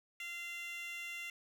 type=tone with high-pass filter; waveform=15% pulse; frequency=690 Hz; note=F5; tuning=21 cents flat; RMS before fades=-44 dBFS; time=0.2-1.3 s; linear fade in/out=2 ms; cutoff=2400 Hz; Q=4.8; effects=none